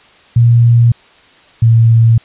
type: tone pair in turn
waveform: sine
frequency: 118.1 / 114.54 Hz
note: A#2 / A#2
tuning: +23 / -30 cents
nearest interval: minor second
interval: 53 cents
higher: first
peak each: -4 dBFS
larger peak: neither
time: 0.36-0.92 / 1.62-2.18 s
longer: neither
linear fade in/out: 5 ms
effects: white hiss -44 dBFS RMS until 2.24 s + resampled to 8000 Hz